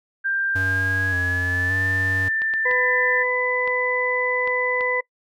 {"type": "tone with pitch glide", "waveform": "sine", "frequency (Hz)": [1585, 1779.1], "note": ["G6", "A6"], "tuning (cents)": [19, 19], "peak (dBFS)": -20, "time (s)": [0.24, 3.24], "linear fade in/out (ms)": 20, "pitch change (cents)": 200, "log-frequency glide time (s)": [0.57, 1.85]}
{"type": "tone with vibrato", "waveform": "square", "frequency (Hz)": 92.5, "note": "F#2", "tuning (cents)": 0, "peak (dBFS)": -26, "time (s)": [0.55, 2.29], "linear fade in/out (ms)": 10, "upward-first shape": "square", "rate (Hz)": 0.87, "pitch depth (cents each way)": 40}
{"type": "clicks", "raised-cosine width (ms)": 0.3, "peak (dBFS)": -19, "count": 6, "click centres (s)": [2.419, 2.538, 2.712, 3.676, 4.475, 4.809]}
{"type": "harmonic tone", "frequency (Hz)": 500, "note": "B4", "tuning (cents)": 21, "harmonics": [1, 2, 4], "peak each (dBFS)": [-24, -28, -22], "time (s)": [2.65, 5.01], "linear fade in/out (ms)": 10}
{"effects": ["noise-tail reverb RT60 0.1 s tail -22 dB re dry"]}